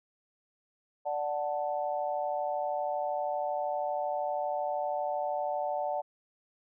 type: chord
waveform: sine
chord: D major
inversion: none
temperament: equal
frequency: 587.3 / 740 / 880 Hz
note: D5 / F#5 / A5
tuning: 0 / 0 / 0 cents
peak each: -33 / -33 / -36 dBFS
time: 1.05-6.02 s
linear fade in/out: 20 ms
effects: none